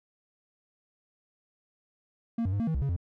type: tone with pitch steps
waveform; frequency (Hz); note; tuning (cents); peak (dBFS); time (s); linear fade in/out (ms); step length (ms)
triangle; 230.7 / 93.9 / 101 / 229.6 / 160.4 / 66.2 / 138.5 / 86.8; A#3 / F#2 / G#2 / A#3 / E3 / C2 / C#3 / F2; -18 / +26 / -48 / -26 / -47 / +21 / -1 / -10; -24; 2.38-2.964; 5; 73
effects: none